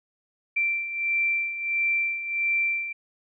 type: beating tone pair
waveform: sine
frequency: 2349 / 2350.5 Hz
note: D7 / D7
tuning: 0 / +1 cents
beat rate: 1.5 Hz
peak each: -30 / -24 dBFS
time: 0.56-2.93 s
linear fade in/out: 10 ms
effects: none